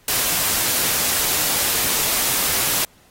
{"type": "noise", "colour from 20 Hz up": "white", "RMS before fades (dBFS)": -20, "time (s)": [0.08, 2.85], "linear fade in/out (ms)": 2, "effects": ["pink hiss -54 dBFS RMS until 3.1 s", "AAC 48 kbps"]}